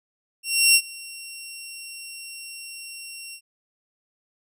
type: tone with ADSR envelope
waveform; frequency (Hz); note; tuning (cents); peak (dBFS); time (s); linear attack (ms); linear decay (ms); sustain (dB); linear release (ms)
15% pulse; 2739; F7; -34; -5; 0.43-3.41; 320; 61; -24; 72
effects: none